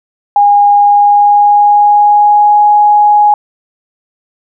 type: tone with pitch glide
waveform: sine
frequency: 817 to 832.7 Hz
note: G#5 to G#5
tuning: -29 to +4 cents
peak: -3 dBFS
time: 0.36-3.34 s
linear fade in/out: 2 ms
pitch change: +33 cents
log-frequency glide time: 0.71-2.62 s
effects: none